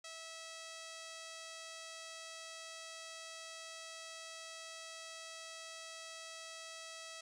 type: tone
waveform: 5% pulse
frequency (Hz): 651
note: E5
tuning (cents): -22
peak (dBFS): -36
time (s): 0.04-7.21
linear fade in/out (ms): 5
effects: low-pass 10000 Hz 12 dB/octave